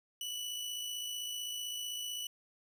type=tone with amplitude modulation; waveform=sawtooth; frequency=2960 Hz; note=F#7; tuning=in tune; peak=-33 dBFS; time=0.21-2.27 s; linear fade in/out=2 ms; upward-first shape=sine; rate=55.7 Hz; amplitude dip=35%; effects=none